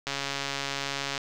click train, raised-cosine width 0.2 ms, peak -13 dBFS, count 155, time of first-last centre 0.07-1.178 s, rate 139 Hz, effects 8-bit

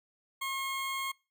20% pulse tone, 1079 Hz, C#6, 47 cents flat, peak -28 dBFS, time 0.41-1.12 s, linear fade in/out 10 ms, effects noise-tail reverb RT60 0.3 s tail -24 dB re dry

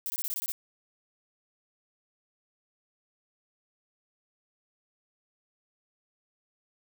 violet noise bursts, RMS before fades -33 dBFS, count 8, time 0.06-0.52 s, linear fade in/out 0 ms, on 40 ms, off 20 ms, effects none

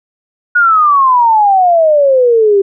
sine exponential sweep, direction down, 1464 to 387.4 Hz, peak -5 dBFS, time 0.55-2.62 s, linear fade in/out 10 ms, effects none

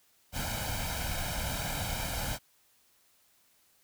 pink noise with comb filter, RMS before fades -34 dBFS, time 0.32-2.39 s, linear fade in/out 50 ms, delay 1.3 ms, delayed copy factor +0.75, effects white hiss -67 dBFS RMS until 3.83 s

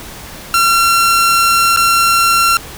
sawtooth tone with dropouts, 1365 Hz, F6, 40 cents flat, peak -5 dBFS, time 0.54-2.57 s, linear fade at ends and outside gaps 1 ms, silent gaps 1.763-1.772 s, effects pink hiss -31 dBFS RMS until 2.77 s

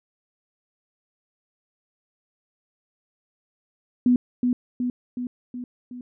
sine tone with echo, 246.9 Hz, B3, in tune, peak -14 dBFS, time 4.06-4.16 s, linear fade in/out 2 ms, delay 370 ms, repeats 5, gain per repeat -4 dB, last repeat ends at 6.01 s, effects none

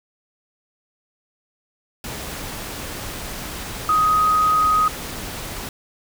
sine tone in noise, 1254 Hz, D#6, 13 cents sharp, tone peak -14 dBFS, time 3.89-4.88 s, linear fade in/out 2 ms, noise pink, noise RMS -31 dBFS, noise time 2.04-5.69 s, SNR +14 dB, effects none

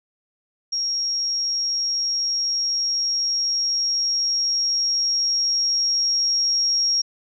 sine tone with level ramp, 5588 Hz, F8, in tune, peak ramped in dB -21 to -17 dBFS, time 0.72-7.02 s, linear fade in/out 10 ms, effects none

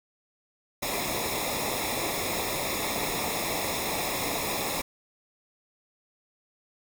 pink noise with comb filter, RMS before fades -30 dBFS, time 0.82-4.82 s, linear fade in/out 10 ms, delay 0.66 ms, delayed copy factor -0.8, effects none

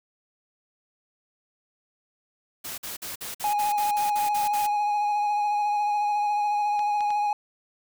white noise bursts, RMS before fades -35 dBFS, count 11, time 2.64-4.67 s, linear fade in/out 10 ms, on 140 ms, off 49 ms
triangle tone with vibrato, 830.6 Hz, G#5, in tune, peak -20 dBFS, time 3.44-7.33 s, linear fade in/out 2 ms, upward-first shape sine, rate 14 Hz, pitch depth 20 cents each way
clicks, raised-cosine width 0.2 ms, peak -23 dBFS, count 3, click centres 6.793 / 7.007 / 7.105 s
effects none

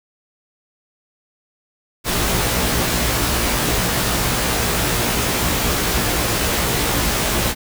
pink noise with comb filter, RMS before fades -19 dBFS, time 2.04-7.55 s, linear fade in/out 50 ms, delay 17 ms, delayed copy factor +0.8, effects none

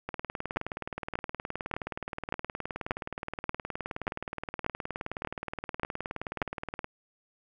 two click trains, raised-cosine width 0.5 ms, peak -13 / -19 dBFS, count 11 / 130, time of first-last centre 0.57-6.418 / 0.09-6.844 s, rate 1.71 / 19.1 Hz, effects none

